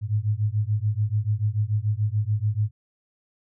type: beating tone pair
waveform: sine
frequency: 102.6 / 109.5 Hz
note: G#2 / A2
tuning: -21 / -8 cents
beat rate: 6.9 Hz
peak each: -24 dBFS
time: 0.01-2.71 s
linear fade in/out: 50 ms
effects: none